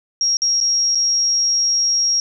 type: tone with dropouts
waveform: sine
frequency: 5600 Hz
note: F8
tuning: 4 cents sharp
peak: -14 dBFS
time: 0.21-2.2 s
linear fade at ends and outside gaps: 1 ms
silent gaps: 0.37-0.419 / 0.603-0.611 / 0.949-0.954 s
effects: none